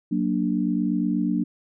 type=chord; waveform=sine; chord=Gb augmented; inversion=none; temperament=equal; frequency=185 / 233.1 / 293.7 Hz; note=Gb3 / Bb3 / D4; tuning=0 / 0 / 0 cents; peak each=-25 dBFS; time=0.11-1.44 s; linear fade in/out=10 ms; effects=none